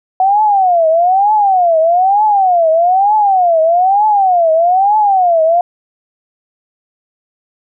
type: tone with vibrato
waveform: sine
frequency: 740 Hz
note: F#5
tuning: in tune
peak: -7 dBFS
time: 0.2-5.61 s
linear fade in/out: 2 ms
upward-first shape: triangle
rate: 1.1 Hz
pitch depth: 280 cents each way
effects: none